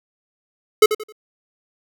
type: tone with echo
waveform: square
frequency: 429.2 Hz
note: A4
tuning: 43 cents flat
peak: -7 dBFS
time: 0.82-0.86 s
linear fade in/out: 5 ms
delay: 88 ms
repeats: 3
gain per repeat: -11 dB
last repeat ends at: 1.124 s
effects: none